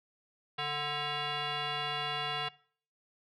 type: tone with frequency modulation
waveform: sine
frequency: 1036 Hz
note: C6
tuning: 17 cents flat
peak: -31 dBFS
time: 0.58-2.49 s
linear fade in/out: 10 ms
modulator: 590 Hz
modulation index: 4.5
effects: noise-tail reverb RT60 0.5 s tail -22 dB re dry + tanh soft clip ceiling -27 dBFS